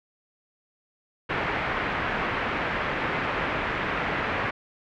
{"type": "low-pass noise", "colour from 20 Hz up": "white", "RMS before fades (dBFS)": -28, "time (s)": [1.29, 4.51], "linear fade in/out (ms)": 10, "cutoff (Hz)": 2200, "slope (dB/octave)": 24, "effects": []}